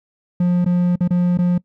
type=tone with dropouts; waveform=triangle; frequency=177.2 Hz; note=F3; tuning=25 cents sharp; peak=-11 dBFS; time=0.4-1.58 s; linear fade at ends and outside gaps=5 ms; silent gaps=0.647-0.66 / 0.958-1.006 / 1.078-1.106 / 1.375-1.387 s; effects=noise-tail reverb RT60 0.1 s tail -22 dB re dry